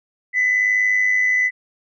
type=tone with amplitude modulation; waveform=sine; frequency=2003 Hz; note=B6; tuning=24 cents sharp; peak=-11 dBFS; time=0.33-1.51 s; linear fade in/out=50 ms; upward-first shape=sine; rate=101 Hz; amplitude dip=55%; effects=tanh soft clip ceiling -10 dBFS